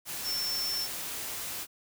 sine tone in noise, 5390 Hz, E8, 38 cents sharp, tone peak -30 dBFS, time 0.23-0.88 s, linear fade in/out 50 ms, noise white, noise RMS -37 dBFS, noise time 0.05-1.67 s, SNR +4 dB, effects none

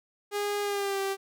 sawtooth tone with pitch glide, 410 to 390.6 Hz, G#4 to G4, -22 to -6 cents, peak -24 dBFS, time 0.31-1.17 s, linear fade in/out 50 ms, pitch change -84 cents, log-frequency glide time 0.62-1 s, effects none

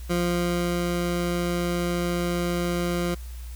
20% pulse tone with ADSR envelope, 174.61 Hz, F3, in tune, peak -17 dBFS, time 0.09-3.15 s, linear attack 21 ms, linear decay 720 ms, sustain -2 dB, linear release 12 ms, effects added 60 Hz sine -34 dBFS peak until 3.55 s + white hiss -50 dBFS RMS until 3.55 s

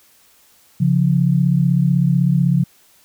sine tone pair together, 138.4 / 174.37 Hz, C#3 / F3, -2 / -2 cents, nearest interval major third, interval 400 cents, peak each -15 dBFS, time 0.8-2.64 s, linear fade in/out 10 ms, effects white hiss -53 dBFS RMS until 3.04 s

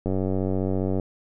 click train, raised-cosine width 2 ms, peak -13 dBFS, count 90, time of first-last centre 0.06-0.998 s, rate 94.9 Hz, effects none

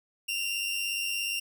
sawtooth tone pair together, 2697 / 2794 Hz, E7 / F7, +39 / 0 cents, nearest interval minor second, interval 61 cents, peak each -32 / -27 dBFS, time 0.28-1.4 s, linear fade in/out 10 ms, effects none

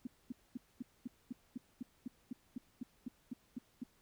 sine tone bursts, 246.9 Hz, B3, in tune, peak -38 dBFS, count 16, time 0.05-3.836 s, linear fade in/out 5 ms, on 21 ms, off 230 ms, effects pink hiss -71 dBFS RMS until 4.01 s

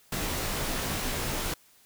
pink noise with comb filter, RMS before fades -31 dBFS, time 0.12-1.54 s, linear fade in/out 5 ms, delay 18 ms, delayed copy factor -0.6, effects white hiss -60 dBFS RMS until 1.85 s

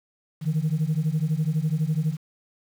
sine beating tone pair, 150 / 162 Hz, D3 / E3, +37 / -30 cents, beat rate 12 Hz, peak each -23 / -23 dBFS, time 0.41-2.17 s, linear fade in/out 50 ms, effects tanh soft clip ceiling -17 dBFS + 8-bit

